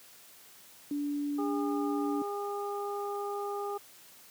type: tone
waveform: sine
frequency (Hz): 289.3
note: D4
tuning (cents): -26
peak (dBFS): -30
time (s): 0.91-2.22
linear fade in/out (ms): 2
type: harmonic tone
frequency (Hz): 406.1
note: G#4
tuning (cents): -39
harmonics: 1 / 2 / 3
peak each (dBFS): -35 / -38 / -40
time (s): 1.38-3.78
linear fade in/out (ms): 10
effects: white hiss -55 dBFS RMS until 4.3 s + high-pass 100 Hz 12 dB/octave